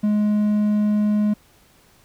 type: tone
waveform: triangle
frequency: 209.7 Hz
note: G#3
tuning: 17 cents sharp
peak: -14 dBFS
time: 0.03-1.34 s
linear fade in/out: 10 ms
effects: pink hiss -55 dBFS RMS until 2.04 s